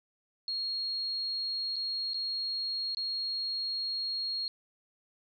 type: tone with dropouts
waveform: sine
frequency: 4280 Hz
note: C8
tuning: 38 cents sharp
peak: -31 dBFS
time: 0.48-4.48 s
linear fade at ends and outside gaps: 1 ms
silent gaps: 1.759-1.764 / 2.135-2.143 / 2.948-2.97 s
effects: none